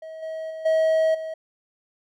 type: tone with level steps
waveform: triangle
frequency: 639 Hz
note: D#5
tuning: 46 cents sharp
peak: -33 / -27 / -30 / -15 / -27 dBFS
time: 0.02-1.34 s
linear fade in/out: 5 ms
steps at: 0.22 / 0.5 / 0.65 / 1.14 s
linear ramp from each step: 10 ms
effects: none